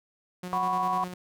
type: tone with tremolo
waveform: sawtooth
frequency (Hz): 180.7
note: F#3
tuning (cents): -41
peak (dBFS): -30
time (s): 0.43-1.14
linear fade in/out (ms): 5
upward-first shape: square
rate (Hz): 10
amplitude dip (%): 40
type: chord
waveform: sine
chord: F# suspended fourth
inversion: none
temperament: equal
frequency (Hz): 740 / 987.8 / 1108.7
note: F#5 / B5 / C#6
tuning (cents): 0 / 0 / 0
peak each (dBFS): -29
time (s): 0.53-1.04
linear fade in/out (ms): 0
effects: none